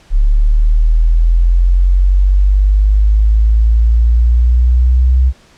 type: linear sweep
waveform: sine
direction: up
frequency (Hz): 35.36 to 64.4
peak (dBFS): -6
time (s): 0.1-5.33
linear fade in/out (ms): 50
effects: pink hiss -46 dBFS RMS until 5.57 s + low-pass 7000 Hz 12 dB/octave